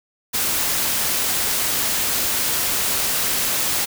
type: noise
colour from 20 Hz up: white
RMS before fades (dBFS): -21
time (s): 0.33-3.86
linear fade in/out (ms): 20
effects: none